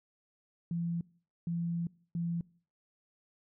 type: tone bursts at uneven times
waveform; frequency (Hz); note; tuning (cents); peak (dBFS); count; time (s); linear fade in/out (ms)
sine; 169.8; F3; -48; -31; 3; 0.71-1.01 / 1.47-1.87 / 2.15-2.41; 2
effects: noise-tail reverb RT60 0.5 s tail -23 dB re dry